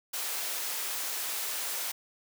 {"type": "high-pass noise", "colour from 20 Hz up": "white", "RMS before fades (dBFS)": -34, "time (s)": [0.13, 1.92], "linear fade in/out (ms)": 10, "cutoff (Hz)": 480, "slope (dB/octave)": 12, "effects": []}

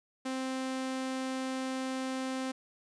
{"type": "tone", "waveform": "sawtooth", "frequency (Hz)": 261.6, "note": "C4", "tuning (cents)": 0, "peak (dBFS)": -29, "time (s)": [0.25, 2.52], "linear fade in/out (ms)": 10, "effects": ["resampled to 22050 Hz"]}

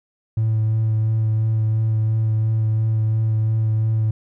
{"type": "tone with vibrato", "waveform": "triangle", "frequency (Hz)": 110, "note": "A2", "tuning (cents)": 0, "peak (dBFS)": -13, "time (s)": [0.37, 4.11], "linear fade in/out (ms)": 5, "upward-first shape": "sine", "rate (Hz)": 2.9, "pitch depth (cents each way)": 14, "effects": ["tanh soft clip ceiling -12 dBFS"]}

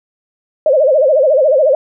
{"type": "tone with vibrato", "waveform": "sine", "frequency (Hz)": 570, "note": "C#5", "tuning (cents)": 48, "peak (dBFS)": -7, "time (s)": [0.66, 1.75], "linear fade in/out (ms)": 2, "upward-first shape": "sine", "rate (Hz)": 14, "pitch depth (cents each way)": 190, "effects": []}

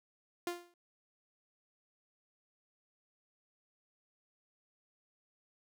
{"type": "tone with exponential decay", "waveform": "sawtooth", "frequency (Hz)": 349.2, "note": "F4", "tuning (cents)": 0, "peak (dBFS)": -29, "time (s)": [0.47, 0.74], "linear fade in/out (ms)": 2, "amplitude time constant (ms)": 58, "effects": []}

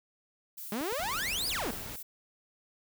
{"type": "noise with tremolo", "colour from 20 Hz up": "violet", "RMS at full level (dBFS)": -42, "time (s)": [0.57, 2.03], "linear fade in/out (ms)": 10, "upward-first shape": "sine", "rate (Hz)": 3.6, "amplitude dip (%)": 35}
{"type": "exponential two-way sweep", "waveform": "sawtooth", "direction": "up then down", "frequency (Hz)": [196, 5150, 196], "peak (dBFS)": -28, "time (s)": [0.72, 1.71], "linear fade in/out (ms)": 2, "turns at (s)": 1.48}
{"type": "clicks", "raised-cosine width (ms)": 2, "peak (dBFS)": -32, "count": 4, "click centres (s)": [0.81, 0.925, 1.662, 1.738]}
{"type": "noise", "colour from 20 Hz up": "pink", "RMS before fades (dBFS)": -43, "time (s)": [0.99, 1.96], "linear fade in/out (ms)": 2}
{"effects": []}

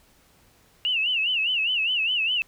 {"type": "tone with vibrato", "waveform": "sine", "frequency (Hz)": 2794, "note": "F7", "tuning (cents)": 0, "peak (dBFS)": -21, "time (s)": [0.85, 2.42], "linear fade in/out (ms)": 0, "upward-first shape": "sine", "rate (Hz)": 4.9, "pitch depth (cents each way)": 150, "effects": ["pink hiss -59 dBFS RMS until 2.47 s"]}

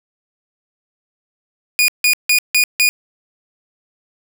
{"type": "tone bursts", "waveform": "sawtooth", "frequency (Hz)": 2452, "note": "D#7", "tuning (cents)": -26, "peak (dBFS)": -7, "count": 5, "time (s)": [1.79, 2.89], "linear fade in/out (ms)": 0, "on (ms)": 92, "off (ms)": 160, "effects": []}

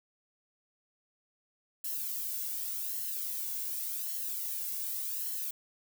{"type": "noise with flanger", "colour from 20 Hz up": "violet", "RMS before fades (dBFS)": -36, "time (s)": [1.84, 5.51], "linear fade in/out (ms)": 5, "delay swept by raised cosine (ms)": [0.82, 1.63], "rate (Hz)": 0.87, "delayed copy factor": -0.6, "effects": []}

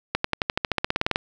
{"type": "accelerating click train", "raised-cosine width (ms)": 0.3, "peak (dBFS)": -5, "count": 16, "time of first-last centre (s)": [0.15, 1.159], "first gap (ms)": 94, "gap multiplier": 0.95, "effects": []}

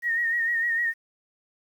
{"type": "tone with vibrato", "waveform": "sine", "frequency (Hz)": 1864.7, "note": "A#6", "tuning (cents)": 0, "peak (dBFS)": -22, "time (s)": [0.02, 0.94], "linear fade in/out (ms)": 50, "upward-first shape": "sine", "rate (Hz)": 6.6, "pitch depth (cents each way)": 47, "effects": ["9-bit"]}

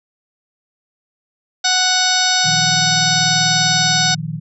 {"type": "harmonic tone", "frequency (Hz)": 740, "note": "F#5", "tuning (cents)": 0, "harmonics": [1, 2, 3, 4, 5, 6, 7, 8, 10], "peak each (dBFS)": [-21, -20, -26, -27, -19, -21, -21, -21, -27], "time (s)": [1.64, 4.15], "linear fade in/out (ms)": 10}
{"type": "chord", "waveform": "sine", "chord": "Bb suspended fourth", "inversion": "none", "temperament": "equal with one note detuned", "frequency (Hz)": [116.54, 155.56, 176.03], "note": ["Bb2", "Eb3", "F3"], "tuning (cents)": [0, 0, 14], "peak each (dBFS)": [-29, -23, -28], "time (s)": [2.44, 4.4], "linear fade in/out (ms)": 20}
{"effects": []}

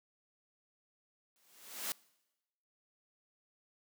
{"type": "noise with exponential growth", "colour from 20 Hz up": "white", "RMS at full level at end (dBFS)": -35, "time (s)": [1.36, 1.92], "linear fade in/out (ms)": 0, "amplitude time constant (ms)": 120, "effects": ["noise-tail reverb RT60 1.0 s tail -24 dB re dry", "high-pass 200 Hz 12 dB/octave"]}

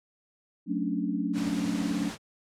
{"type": "chord", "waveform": "sine", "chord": "D major seventh", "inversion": "first", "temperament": "just", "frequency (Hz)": [183.54, 220.2, 275.3, 293.7], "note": ["F#3", "A3", "C#4", "D4"], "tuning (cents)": [-14, 2, -12, 0], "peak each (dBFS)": -32, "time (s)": [0.66, 2.12], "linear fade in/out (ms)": 50}
{"type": "noise", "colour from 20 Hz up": "pink", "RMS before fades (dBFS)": -38, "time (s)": [1.33, 2.18], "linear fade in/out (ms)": 50}
{"effects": ["high-pass 100 Hz 12 dB/octave", "low-pass 8000 Hz 12 dB/octave"]}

